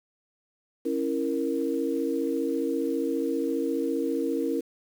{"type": "chord", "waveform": "sine", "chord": "A# diminished", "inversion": "first", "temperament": "equal with one note detuned", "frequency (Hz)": [274.8, 329.6, 466.2], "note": ["C#4", "E4", "A#4"], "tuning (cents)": [-15, 0, 0], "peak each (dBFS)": -29, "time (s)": [0.85, 4.61], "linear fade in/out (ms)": 10, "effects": ["8-bit"]}